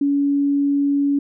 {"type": "tone", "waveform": "sine", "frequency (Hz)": 282.8, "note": "C#4", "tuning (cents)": 35, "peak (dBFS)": -15, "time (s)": [0.01, 1.19], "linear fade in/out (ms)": 5, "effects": []}